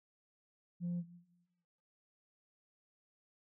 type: tone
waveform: sine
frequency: 174.61 Hz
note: F3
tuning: in tune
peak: -33 dBFS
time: 0.8-1.04 s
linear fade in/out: 50 ms
effects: noise-tail reverb RT60 1.0 s tail -17 dB re dry + tanh soft clip ceiling -33 dBFS